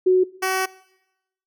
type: tone pair in turn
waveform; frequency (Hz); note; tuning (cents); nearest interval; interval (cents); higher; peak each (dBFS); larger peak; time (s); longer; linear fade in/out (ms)
sine / 10% pulse; 369.7 / 377.5; F#4 / F#4; -1 / +35; unison; 36; second; -12; neither; 0.06-0.24 / 0.42-0.66; second; 10
effects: noise-tail reverb RT60 0.9 s tail -21 dB re dry